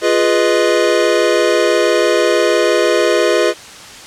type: chord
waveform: square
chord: F half-diminished seventh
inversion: none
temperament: equal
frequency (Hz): 349.2 / 415.3 / 493.9 / 622.3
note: F4 / Ab4 / Cb5 / Eb5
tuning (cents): 0 / 0 / 0 / 0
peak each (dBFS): -17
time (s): 0.01-3.54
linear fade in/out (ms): 50
effects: white hiss -34 dBFS RMS until 4.06 s + low-pass 7000 Hz 12 dB/octave